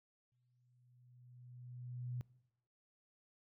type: tone with exponential growth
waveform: sine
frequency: 123.47 Hz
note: B2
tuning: in tune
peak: -38 dBFS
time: 0.32-2.21 s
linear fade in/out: 0 ms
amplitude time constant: 410 ms
effects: noise-tail reverb RT60 0.9 s tail -22 dB re dry